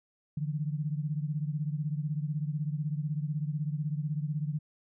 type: beating tone pair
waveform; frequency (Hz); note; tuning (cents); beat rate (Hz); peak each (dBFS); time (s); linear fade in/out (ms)
sine; 146.83 / 162.83; D3 / E3; 0 / -21; 16; -31 / -35; 0.37-4.59; 5
effects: none